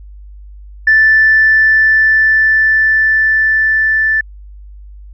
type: tone with level ramp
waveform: sine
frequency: 1760 Hz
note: A6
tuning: in tune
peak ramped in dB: -4 to -9 dBFS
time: 0.87-4.21 s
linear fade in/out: 5 ms
effects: tanh soft clip ceiling 0 dBFS + added 50 Hz sine -31 dBFS peak until 5.13 s

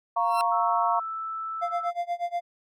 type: chord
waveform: sine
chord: Bb minor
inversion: second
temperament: equal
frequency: 698.5 / 932.3 / 1108.7 Hz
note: F5 / Bb5 / Db6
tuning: 0 / 0 / 0 cents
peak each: -26 dBFS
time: 0.16-1 s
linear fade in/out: 10 ms
type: tone with exponential growth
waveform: 20% pulse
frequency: 1352 Hz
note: E6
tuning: 43 cents sharp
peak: -22 dBFS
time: 0.18-0.41 s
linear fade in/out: 0 ms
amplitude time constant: 48 ms
type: tone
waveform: sine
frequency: 1318.5 Hz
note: E6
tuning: in tune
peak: -30 dBFS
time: 0.51-1.91 s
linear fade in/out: 20 ms
type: tone with tremolo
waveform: triangle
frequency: 696 Hz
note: F5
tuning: 6 cents flat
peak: -22 dBFS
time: 1.61-2.41 s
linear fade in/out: 20 ms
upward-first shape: sine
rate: 8.3 Hz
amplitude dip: 95%
effects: none

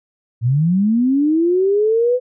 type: linear sweep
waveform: sine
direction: up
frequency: 110.4 to 507 Hz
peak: -12 dBFS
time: 0.41-2.2 s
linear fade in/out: 50 ms
effects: none

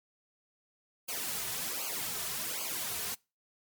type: noise with flanger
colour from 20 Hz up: white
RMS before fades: -36 dBFS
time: 1.08-3.15 s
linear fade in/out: 10 ms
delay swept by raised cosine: 0.54 to 3.74 ms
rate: 1.3 Hz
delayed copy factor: -0.85
effects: noise-tail reverb RT60 0.3 s tail -26 dB re dry + MP3 96 kbps

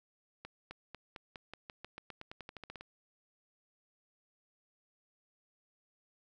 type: accelerating click train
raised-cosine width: 0.3 ms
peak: -29 dBFS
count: 19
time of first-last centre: 0.45-2.81 s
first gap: 260 ms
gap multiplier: 0.91
effects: none

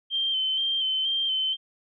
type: tone with vibrato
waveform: sine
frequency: 3119 Hz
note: G7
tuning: 9 cents flat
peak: -23 dBFS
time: 0.1-1.57 s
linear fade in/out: 50 ms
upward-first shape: square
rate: 2.1 Hz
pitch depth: 27 cents each way
effects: none

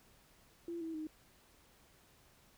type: tone with pitch steps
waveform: sine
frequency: 340.1 / 325.3 / 311.2 Hz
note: F4 / E4 / D#4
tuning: -46 / -23 / 0 cents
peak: -39 dBFS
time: 0.68-1.07 s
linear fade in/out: 2 ms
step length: 130 ms
effects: pink hiss -66 dBFS RMS until 2.57 s

